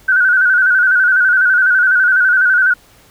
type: tone with vibrato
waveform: sine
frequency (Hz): 1492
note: F#6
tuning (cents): +14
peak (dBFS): -8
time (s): 0.08-2.74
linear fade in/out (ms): 10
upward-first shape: square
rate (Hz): 12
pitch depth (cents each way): 54
effects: pink hiss -47 dBFS RMS until 3.1 s